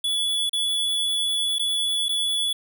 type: tone with dropouts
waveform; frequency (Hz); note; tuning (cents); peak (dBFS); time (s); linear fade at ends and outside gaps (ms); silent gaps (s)
square; 3419; G#7; +50; -22; 0.04-2.53; 5; 0.495-0.531 / 1.585-1.594 / 2.085-2.091
effects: none